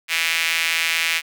sawtooth tone with high-pass filter, 164.81 Hz, E3, in tune, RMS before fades -21 dBFS, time 0.08-1.22 s, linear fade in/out 50 ms, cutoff 2300 Hz, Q 2.8, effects none

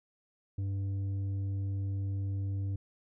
sine tone with tanh clipping, 98 Hz, G2, in tune, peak -32 dBFS, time 0.58-2.76 s, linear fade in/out 5 ms, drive 6 dB, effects none

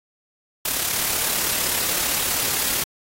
white noise with amplitude modulation, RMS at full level -21 dBFS, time 0.65-2.84 s, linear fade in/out 5 ms, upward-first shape sine, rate 35.6 Hz, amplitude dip 40%, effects AAC 48 kbps

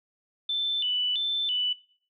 sine tone with vibrato, 3243 Hz, G#7, 42 cents flat, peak -25 dBFS, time 0.49-1.73 s, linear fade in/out 5 ms, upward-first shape square, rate 1.5 Hz, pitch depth 150 cents each way, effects noise-tail reverb RT60 0.5 s tail -19 dB re dry

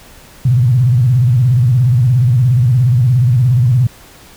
sine tone with vibrato, 123.47 Hz, B2, in tune, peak -7 dBFS, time 0.45-3.87 s, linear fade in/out 5 ms, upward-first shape square, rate 17 Hz, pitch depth 130 cents each way, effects pink hiss -40 dBFS RMS until 4.36 s

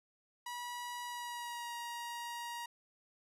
sawtooth tone with pitch glide, 970 to 946.8 Hz, B5 to A#5, -31 to +27 cents, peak -37 dBFS, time 0.46-2.66 s, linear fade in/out 5 ms, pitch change -42 cents, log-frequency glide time 1.05-1.75 s, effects resampled to 32000 Hz

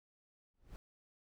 brown noise with exponential growth, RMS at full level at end -44 dBFS, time 0.54-0.76 s, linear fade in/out 0 ms, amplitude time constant 46 ms, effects none

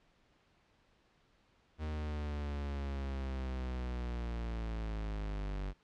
45% pulse linear sweep, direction down, 77.7 to 47.57 Hz, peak -36 dBFS, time 1.78-5.74 s, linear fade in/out 50 ms, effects pink hiss -70 dBFS RMS until 5.83 s + low-pass 4000 Hz 12 dB/octave

